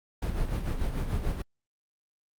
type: noise with tremolo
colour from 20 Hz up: brown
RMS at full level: -27 dBFS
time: 0.22-1.42 s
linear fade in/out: 5 ms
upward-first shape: sine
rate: 6.8 Hz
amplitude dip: 55%
effects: Opus 48 kbps